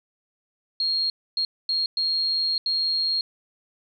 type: tone bursts at uneven times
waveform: sine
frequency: 4254 Hz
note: C8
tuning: 28 cents sharp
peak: -21 dBFS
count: 5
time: 0.8-1.1 / 1.37-1.45 / 1.69-1.86 / 1.97-2.58 / 2.66-3.21 s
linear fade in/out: 2 ms
effects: none